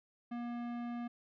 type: tone with tanh clipping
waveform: sine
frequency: 238.7 Hz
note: A#3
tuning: 41 cents sharp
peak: -40 dBFS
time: 0.31-1.08 s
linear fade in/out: 10 ms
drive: 17 dB
effects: none